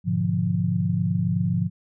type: chord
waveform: sine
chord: G# diminished seventh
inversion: none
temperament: equal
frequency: 103.83 / 123.47 / 146.83 / 174.61 Hz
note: G#2 / B2 / D3 / F3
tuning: 0 / 0 / 0 / 0 cents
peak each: -26 / -29 / -28 / -23 dBFS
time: 0.04-1.7 s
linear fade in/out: 50 ms
effects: none